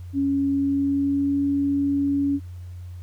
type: tone with pitch glide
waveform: sine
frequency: 277.2 to 281.1 Hz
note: C#4 to C#4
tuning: 0 to +24 cents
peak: -19 dBFS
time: 0.13-2.4 s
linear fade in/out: 50 ms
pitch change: +24 cents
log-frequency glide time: 0.51-1.41 s
effects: added 89 Hz sine -34 dBFS peak until 3.02 s + pink hiss -59 dBFS RMS until 3.02 s